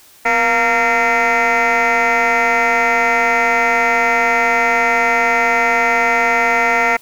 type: tone with frequency modulation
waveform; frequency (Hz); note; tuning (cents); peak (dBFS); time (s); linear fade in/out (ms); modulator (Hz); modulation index
sine; 1379; F6; -22; -9; 0.25-6.97; 10; 226; 4
effects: tanh soft clip ceiling -10 dBFS + white hiss -46 dBFS RMS until 7.01 s